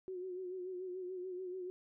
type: tone with vibrato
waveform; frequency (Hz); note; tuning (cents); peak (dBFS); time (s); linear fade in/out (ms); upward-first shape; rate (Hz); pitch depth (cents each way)
sine; 367.1; F#4; -14; -40; 0.08-1.7; 0; sine; 6.9; 50
effects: none